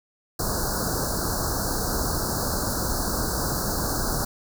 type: band-stop noise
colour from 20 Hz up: pink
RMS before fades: -26 dBFS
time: 0.39-4.25 s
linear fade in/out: 5 ms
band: 1600 to 4200 Hz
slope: 96 dB/octave
effects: none